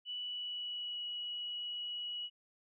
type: tone with pitch glide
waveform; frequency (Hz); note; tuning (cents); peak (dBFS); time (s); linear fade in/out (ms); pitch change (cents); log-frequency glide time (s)
sine; 2960 to 2923; F#7 to F#7; 0 to -22; -38; 0.05-2.3; 50; -22; 0.17-1.07
effects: none